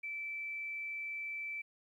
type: tone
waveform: sine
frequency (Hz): 2323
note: D7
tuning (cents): -20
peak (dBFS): -38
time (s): 0.03-1.62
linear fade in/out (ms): 10
effects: 12-bit